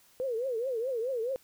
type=tone with vibrato; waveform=sine; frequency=489.3 Hz; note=B4; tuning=16 cents flat; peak=-29 dBFS; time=0.2-1.36 s; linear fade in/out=0 ms; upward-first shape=triangle; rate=4.7 Hz; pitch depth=210 cents each way; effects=white hiss -62 dBFS RMS until 1.43 s